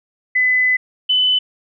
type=tone pair in turn; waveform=sine; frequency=2010 / 3012 Hz; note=B6 / F#7; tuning=+30 / +30 cents; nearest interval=perfect fifth; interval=700 cents; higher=second; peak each=-12 dBFS; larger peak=neither; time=0.35-0.77 / 1.09-1.39 s; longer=first; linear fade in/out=10 ms; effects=none